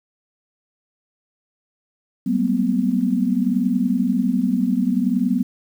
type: tone cluster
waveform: sine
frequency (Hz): 189.8 / 201.2 / 231.1 / 251.7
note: F#3 / G3 / A#3 / B3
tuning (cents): +44 / +45 / -15 / +33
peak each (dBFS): -22 / -27 / -22 / -20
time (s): 2.26-5.43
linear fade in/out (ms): 10
effects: 8-bit